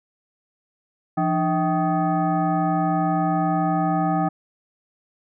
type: tone with frequency modulation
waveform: sine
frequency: 302 Hz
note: D4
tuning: 48 cents sharp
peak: -18 dBFS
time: 1.17-4.29 s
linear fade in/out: 10 ms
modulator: 473 Hz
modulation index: 1.6
effects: none